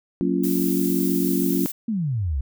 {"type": "chord", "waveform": "sine", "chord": "Gb major seventh", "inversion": "none", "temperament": "just", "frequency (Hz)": [185, 231.2, 277.5, 346.9], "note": ["Gb3", "Bb3", "Db4", "F4"], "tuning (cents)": [0, -14, 2, -12], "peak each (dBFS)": [-24, -27, -23, -25], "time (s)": [0.21, 1.66], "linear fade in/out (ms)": 0}
{"type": "noise", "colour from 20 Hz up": "violet", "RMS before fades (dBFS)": -30, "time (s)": [0.43, 1.72], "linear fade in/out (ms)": 10}
{"type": "exponential sweep", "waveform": "sine", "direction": "down", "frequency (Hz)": [237.2, 61.74], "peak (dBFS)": -21, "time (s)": [1.88, 2.41], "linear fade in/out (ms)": 5}
{"effects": []}